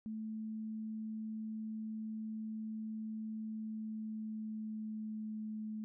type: tone with pitch glide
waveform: sine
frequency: 218.5 to 215.9 Hz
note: A3 to A3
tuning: -12 to -33 cents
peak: -39 dBFS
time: 0.06-5.84 s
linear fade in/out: 0 ms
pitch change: -21 cents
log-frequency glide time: 3.43-5.43 s
effects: none